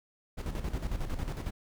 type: noise with tremolo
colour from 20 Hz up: brown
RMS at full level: -32 dBFS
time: 0.37-1.51 s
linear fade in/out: 20 ms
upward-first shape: square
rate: 11 Hz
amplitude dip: 60%
effects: none